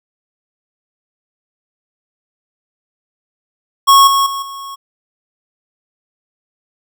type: tone with level steps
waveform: square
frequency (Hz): 1100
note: C#6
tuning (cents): -14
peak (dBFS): -5 / -11 / -20 / -27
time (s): 3.87-4.76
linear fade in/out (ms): 20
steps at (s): 4.07 / 4.26 / 4.42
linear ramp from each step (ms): 5
effects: none